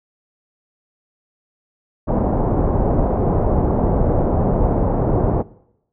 pink low-pass noise, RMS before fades -17 dBFS, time 2.07-5.43 s, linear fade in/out 20 ms, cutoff 810 Hz, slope 24 dB/octave, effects noise-tail reverb RT60 0.8 s tail -21 dB re dry

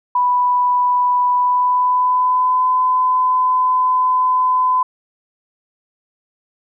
sine tone with pitch glide, 987.8 to 1013.2 Hz, B5 to B5, 0 to +44 cents, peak -12 dBFS, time 0.15-4.83 s, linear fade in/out 5 ms, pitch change +44 cents, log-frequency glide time 1.35-2.68 s, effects none

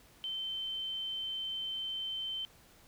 sine tone, 3091 Hz, G7, 25 cents flat, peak -35 dBFS, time 0.24-2.45 s, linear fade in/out 0 ms, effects pink hiss -61 dBFS RMS until 2.87 s

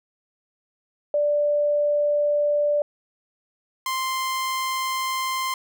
sine / sawtooth tone pair in turn, 587.3 / 1046.4 Hz, D5 / C6, 0 / 0 cents, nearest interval minor seventh, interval 1000 cents, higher second, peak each -18 / -20 dBFS, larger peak first, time 1.14-2.82 / 3.86-5.54 s, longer neither, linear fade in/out 2 ms, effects none

